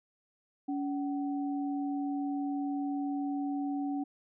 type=tone pair together; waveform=sine; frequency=283 / 755.5 Hz; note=C#4 / F#5; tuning=+36 / +36 cents; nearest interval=octave + perfect fourth; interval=1700 cents; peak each=-31 / -40 dBFS; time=0.68-4.04 s; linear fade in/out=10 ms; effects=none